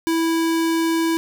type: tone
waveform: square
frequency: 328.6 Hz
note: E4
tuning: 5 cents flat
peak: -18 dBFS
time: 0.07-1.17 s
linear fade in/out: 0 ms
effects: none